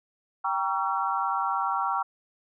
sine chord, G diminished seventh, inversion none, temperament just, 784 / 940.8 / 1128.9 / 1354.7 Hz, G5 / Bb5 / Db6 / Fb6, 0 / +16 / +31 / +47 cents, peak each -30 dBFS, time 0.44-2.03 s, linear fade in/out 10 ms, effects none

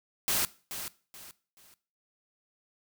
white noise with echo, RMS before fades -28 dBFS, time 0.28-0.45 s, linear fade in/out 0 ms, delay 430 ms, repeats 3, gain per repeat -10 dB, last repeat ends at 1.74 s, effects noise-tail reverb RT60 0.4 s tail -19 dB re dry

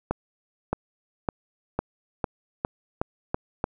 accelerating click train, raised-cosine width 1 ms, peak -10 dBFS, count 9, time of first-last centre 0.11-3.641 s, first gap 620 ms, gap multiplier 0.9, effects none

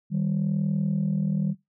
sine tone pair together, 155.24 / 196 Hz, D#3 / G3, -4 / 0 cents, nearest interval major third, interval 404 cents, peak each -24 dBFS, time 0.1-1.55 s, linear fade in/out 50 ms, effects noise-tail reverb RT60 0.2 s tail -20 dB re dry + tanh soft clip ceiling -18 dBFS

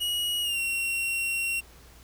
45% pulse tone with pitch glide, 2902 to 2739 Hz, F#7 to F7, -34 to -34 cents, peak -26 dBFS, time 0-1.61 s, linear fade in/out 20 ms, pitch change -100 cents, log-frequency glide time 0.42-0.59 s, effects added 60 Hz sine -53 dBFS peak until 2.03 s + pink hiss -54 dBFS RMS until 2.03 s

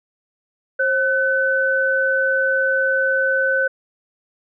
sine tone pair together, 533.9 / 1510 Hz, C5 / F#6, +35 / +35 cents, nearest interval octave + tritone, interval 1800 cents, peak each -20 / -17 dBFS, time 0.79-3.68 s, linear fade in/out 10 ms, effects none

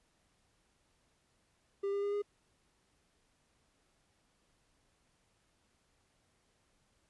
triangle tone with pitch steps, 397.6 / 401.8 / 406 / 410.2 Hz, G4 / G4 / G#4 / G#4, +25 / +43 / -39 / -21 cents, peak -30 dBFS, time 1.83-2.222 s, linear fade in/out 10 ms, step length 98 ms, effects pink hiss -74 dBFS RMS until 7.09 s + resampled to 24000 Hz

